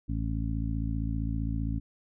harmonic tone, 55.3 Hz, A1, 9 cents sharp, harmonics 1 / 2 / 3 / 4 / 5, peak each -31 / -33 / -38 / -38 / -37 dBFS, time 0.08-1.8 s, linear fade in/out 20 ms, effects none

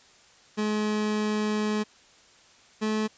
30% pulse tone pair in turn, 212.3 / 215.9 Hz, G#3 / A3, +38 / -33 cents, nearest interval unison, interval 29 cents, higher second, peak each -22 dBFS, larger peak neither, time 0.57-1.84 / 2.81-3.08 s, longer first, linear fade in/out 20 ms, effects white hiss -56 dBFS RMS until 3.17 s + resampled to 16000 Hz

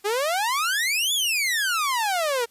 sawtooth exponential two-way sweep, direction up then down, 392.2 to 3520 to 452.8 Hz, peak -18 dBFS, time 0.04-2.46 s, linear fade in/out 20 ms, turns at 1.13 s, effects white hiss -59 dBFS RMS until 2.5 s + resampled to 32000 Hz

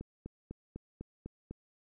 click train, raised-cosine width 3 ms, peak -29 dBFS, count 7, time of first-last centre 0.01-1.51 s, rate 4 Hz, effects none

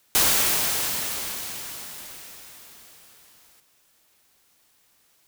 white noise with exponential decay, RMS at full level -18 dBFS, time 0.15-3.6 s, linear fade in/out 0 ms, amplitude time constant 750 ms, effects white hiss -63 dBFS RMS until 5.27 s

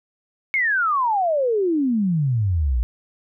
sine exponential sweep, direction down, 2217 to 55 Hz, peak -17 dBFS, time 0.54-2.83 s, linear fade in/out 0 ms, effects none

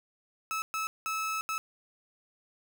30% pulse tone bursts at uneven times, 1300 Hz, E6, 24 cents flat, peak -28 dBFS, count 4, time 0.51-0.62 / 0.74-0.87 / 1.06-1.41 / 1.49-1.58 s, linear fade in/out 0 ms, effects none

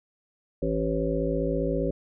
harmonic tone, 55 Hz, A1, in tune, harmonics 1 / 3 / 5 / 7 / 9 / 10, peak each -31 / -31 / -31 / -31 / -31 / -31 dBFS, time 0.62-1.91 s, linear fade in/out 5 ms, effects none

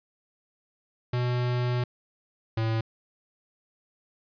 square tone pair in turn, 123.2 / 112.13 Hz, B2 / A2, -4 / +33 cents, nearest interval major second, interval 163 cents, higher first, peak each -25 dBFS, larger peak neither, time 1.13-1.84 / 2.57-2.81 s, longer first, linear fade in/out 5 ms, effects resampled to 11025 Hz

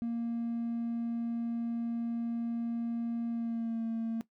triangle tone with pitch glide, 233.1 to 227 Hz, A#3 to A#3, 0 to -46 cents, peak -28 dBFS, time 0.02-4.21 s, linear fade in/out 0 ms, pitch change -46 cents, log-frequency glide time 3.29-3.84 s, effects noise-tail reverb RT60 0.1 s tail -18 dB re dry + tanh soft clip ceiling -27 dBFS

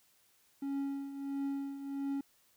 triangle tone with tremolo, 277.2 Hz, C#4, in tune, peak -30 dBFS, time 0.62-2.21 s, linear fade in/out 5 ms, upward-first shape triangle, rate 1.5 Hz, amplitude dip 70%, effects white hiss -69 dBFS RMS until 2.56 s

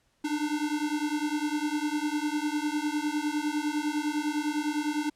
square beating tone pair, 294.6 / 304.5 Hz, D4 / D#4, +6 / -37 cents, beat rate 9.9 Hz, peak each -31 dBFS, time 0.24-5.1 s, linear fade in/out 10 ms, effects pink hiss -70 dBFS RMS until 5.15 s + low-pass 10000 Hz 12 dB/octave

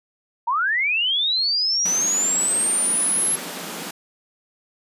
sine linear sweep, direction up, 894 to 11175 Hz, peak -18 dBFS, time 0.47-3.36 s, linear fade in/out 10 ms
pink high-pass noise, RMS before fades -32 dBFS, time 1.85-3.91 s, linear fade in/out 5 ms, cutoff 160 Hz, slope 96 dB/octave
effects resampled to 32000 Hz

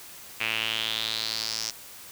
sawtooth tone with band-pass filter sweep, 111.4 Hz, A2, 22 cents sharp, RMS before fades -30 dBFS, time 0.4-1.71 s, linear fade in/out 10 ms, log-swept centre 2500 to 5600 Hz, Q 4.9, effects white hiss -45 dBFS RMS until 2.11 s

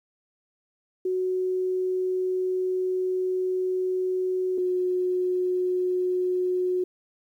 sine tone pair in turn, 370 / 364.5 Hz, F#4 / F#4, 0 / -26 cents, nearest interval unison, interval 26 cents, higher first, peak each -23 / -22 dBFS, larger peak second, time 1.05-4.58 / 4.58-6.84 s, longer first, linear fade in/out 5 ms, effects 10-bit

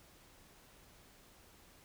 silence, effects pink hiss -62 dBFS RMS until 1.84 s

